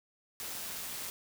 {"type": "noise with amplitude modulation", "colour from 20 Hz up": "white", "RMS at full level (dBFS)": -39, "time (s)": [0.4, 1.1], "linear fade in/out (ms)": 0, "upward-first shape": "sine", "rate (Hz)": 173, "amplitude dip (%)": 30, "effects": []}